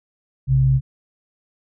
sine tone pair together, 58.89 / 132.2 Hz, A#1 / C3, +18 / +18 cents, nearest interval octave + major second, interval 1400 cents, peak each -22 / -13 dBFS, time 0.47-0.81 s, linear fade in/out 50 ms, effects none

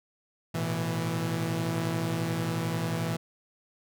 sawtooth chord, A suspended second, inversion none, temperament equal with one note detuned, 110 / 121.28 / 164.81 Hz, A2 / B2 / E3, 0 / -31 / 0 cents, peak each -31 / -30 / -26 dBFS, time 0.54-3.17 s, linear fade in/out 10 ms, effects none

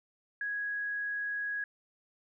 sine tone, 1661.2 Hz, G#6, in tune, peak -32 dBFS, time 0.41-1.64 s, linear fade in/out 2 ms, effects none

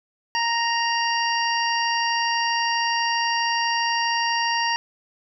harmonic tone, 932.3 Hz, A#5, in tune, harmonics 1 / 2 / 3 / 5 / 6, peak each -23 / -26 / -28 / -30 / -31 dBFS, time 0.35-4.76 s, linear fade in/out 0 ms, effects none

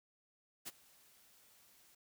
white noise with ADSR envelope, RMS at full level -43 dBFS, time 0.65-1.95 s, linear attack 27 ms, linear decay 28 ms, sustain -23 dB, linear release 7 ms, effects none

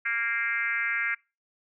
sine tone with frequency modulation, 1864.7 Hz, A#6, in tune, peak -25 dBFS, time 0.05-1.15 s, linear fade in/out 10 ms, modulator 236 Hz, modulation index 1.9, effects noise-tail reverb RT60 0.3 s tail -26 dB re dry

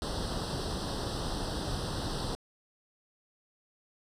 pink noise with comb filter, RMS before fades -34 dBFS, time 0.02-2.35 s, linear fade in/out 0 ms, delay 0.22 ms, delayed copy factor +1, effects low-pass 7000 Hz 12 dB/octave

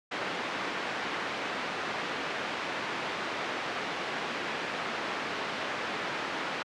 white low-pass noise, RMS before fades -34 dBFS, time 0.11-6.63 s, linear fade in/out 10 ms, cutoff 2100 Hz, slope 12 dB/octave, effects high-pass 200 Hz 12 dB/octave + low-pass 6000 Hz 12 dB/octave

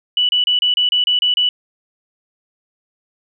sine tone bursts, 2960 Hz, F#7, in tune, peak -12 dBFS, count 9, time 0.17-1.49 s, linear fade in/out 2 ms, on 120 ms, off 30 ms, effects none

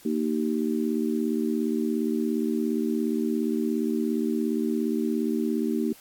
harmonic tone, 77.2 Hz, D#2, 13 cents flat, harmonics 3 / 4 / 5, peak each -26 / -28 / -30 dBFS, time 0.05-5.93 s, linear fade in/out 5 ms, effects white hiss -52 dBFS RMS until 6 s + AAC 64 kbps

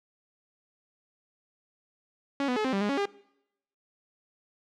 sawtooth tone with pitch steps, 278.9 / 249 / 428.4 / 261.3 / 196.7 / 206.2 / 278.6 / 402.5 Hz, C#4 / B3 / A4 / C4 / G3 / G#3 / C#4 / G4, +11 / +14 / -46 / -2 / +6 / -12 / +9 / +46 cents, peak -22 dBFS, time 2.4-3.056 s, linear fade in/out 2 ms, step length 82 ms, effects noise-tail reverb RT60 0.8 s tail -22 dB re dry + low-pass 4000 Hz 12 dB/octave

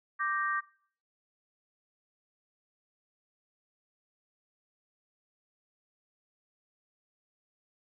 sine chord, G minor, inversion second, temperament equal, 1174.7 / 1568 / 1864.7 Hz, D6 / G6 / Bb6, 0 / 0 / 0 cents, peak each -31 / -34 / -35 dBFS, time 0.19-0.61 s, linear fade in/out 20 ms, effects noise-tail reverb RT60 0.5 s tail -20 dB re dry

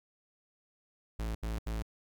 45% pulse tone bursts, 54.9 Hz, A1, 3 cents flat, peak -33 dBFS, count 3, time 1.19-1.824 s, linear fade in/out 5 ms, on 160 ms, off 77 ms, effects 12-bit

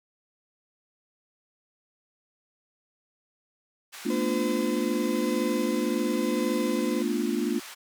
pink band-pass noise, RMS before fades -43 dBFS, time 3.92-7.75 s, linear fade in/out 20 ms, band 1200 to 13000 Hz, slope 12 dB/octave
sine chord, B half-diminished seventh, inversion third, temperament equal with one note detuned, 220 / 241.9 / 293.7 / 349.2 Hz, A3 / B3 / D4 / F4, 0 / -36 / 0 / 0 cents, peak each -30 dBFS, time 4.05-7.6 s, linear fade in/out 10 ms
35% pulse tone with tremolo, 510 Hz, C5, 44 cents flat, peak -29 dBFS, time 4.1-7.02 s, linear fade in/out 2 ms, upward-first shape sine, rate 0.94 Hz, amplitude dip 30%
effects none

